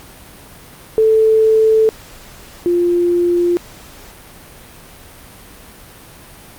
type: tone pair in turn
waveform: sine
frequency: 440 / 349.2 Hz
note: A4 / F4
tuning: 0 / 0 cents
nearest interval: major third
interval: 400 cents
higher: first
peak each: -8 / -11 dBFS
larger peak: first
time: 0.98-1.89 / 2.66-3.57 s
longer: neither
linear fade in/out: 0 ms
effects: pink hiss -39 dBFS RMS until 6.58 s + Opus 48 kbps